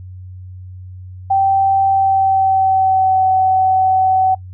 sine tone with pitch glide, 778 to 755.9 Hz, G5 to F#5, -13 to +37 cents, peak -10 dBFS, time 1.3-4.35 s, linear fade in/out 10 ms, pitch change -50 cents, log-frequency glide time 1.89-3.26 s, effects noise-tail reverb RT60 0.1 s tail -21 dB re dry + added 92 Hz sine -30 dBFS peak until 4.53 s

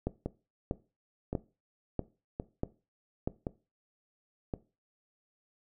two click trains, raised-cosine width 2 ms, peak -20 / -17 dBFS, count 5 / 6, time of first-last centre 0.26-4.538 / 0.07-3.275 s, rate 0.935 / 1.56 Hz, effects noise-tail reverb RT60 0.3 s tail -18 dB re dry

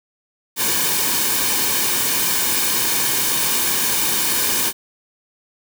white noise with comb filter, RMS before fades -19 dBFS, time 0.56-4.73 s, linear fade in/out 50 ms, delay 1.5 ms, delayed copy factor -0.6, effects none

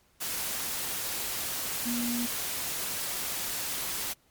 sine tone in noise, 239.5 Hz, A#3, 47 cents sharp, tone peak -29 dBFS, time 1.85-2.27 s, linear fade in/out 20 ms, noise white, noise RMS -33 dBFS, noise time 0.2-4.14 s, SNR +1 dB, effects pink hiss -66 dBFS RMS until 4.3 s + MP3 96 kbps

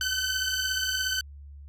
15% pulse beating tone pair, 1516 / 1533 Hz, F#6 / G6, +42 / -39 cents, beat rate 17 Hz, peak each -22 / -23 dBFS, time 0.01-1.21 s, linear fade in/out 2 ms, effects added 71 Hz sine -42 dBFS peak until 1.68 s + resampled to 32000 Hz

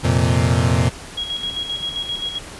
35% pulse chord, F suspended fourth, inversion none, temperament equal, 87.31 / 116.54 / 130.81 Hz, F2 / Bb2 / C3, 0 / 0 / 0 cents, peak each -17 dBFS, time 0.03-0.9 s, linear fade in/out 20 ms
sine tone with tremolo, 3300 Hz, G#7, 12 cents flat, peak -21 dBFS, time 1.17-2.39 s, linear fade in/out 10 ms, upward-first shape square, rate 7.6 Hz, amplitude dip 55%
effects pink hiss -36 dBFS RMS until 2.59 s + resampled to 24000 Hz

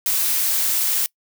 blue noise, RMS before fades -20 dBFS, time 0.06-1.06 s, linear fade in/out 0 ms, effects noise-tail reverb RT60 0.1 s tail -24 dB re dry

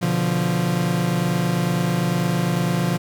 40% pulse chord, B diminished, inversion none, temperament equal with one note detuned, 123.47 / 145.73 / 174.61 Hz, B2 / D3 / F3, 0 / -13 / 0 cents, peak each -25 / -24 / -20 dBFS, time 0.01-2.98 s, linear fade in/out 20 ms, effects none

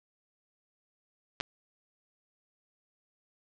clicks, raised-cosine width 0.2 ms, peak -15 / -13 dBFS, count 2, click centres 1.402 / 1.409 s, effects low-pass 5000 Hz 12 dB/octave

